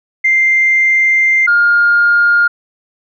sine tone pair in turn, 2093 / 1414.4 Hz, C7 / F6, 0 / +22 cents, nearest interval perfect fifth, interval 678 cents, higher first, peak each -7 / -6 dBFS, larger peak second, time 0.24-1.47 / 1.47-2.48 s, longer first, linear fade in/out 10 ms, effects tanh soft clip ceiling -2 dBFS

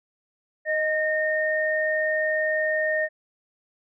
sine tone pair together, 622.3 / 1837 Hz, D#5 / A#6, 0 / -26 cents, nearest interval octave + perfect fifth, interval 1874 cents, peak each -24 dBFS, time 0.65-3.09 s, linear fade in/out 50 ms, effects none

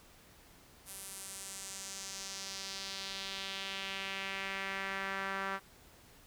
sawtooth tone with band-pass filter sweep, 194.1 Hz, G3, 17 cents flat, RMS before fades -41 dBFS, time 0.85-5.6 s, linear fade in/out 50 ms, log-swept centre 11000 to 1400 Hz, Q 1.9, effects pink hiss -60 dBFS RMS until 6.26 s

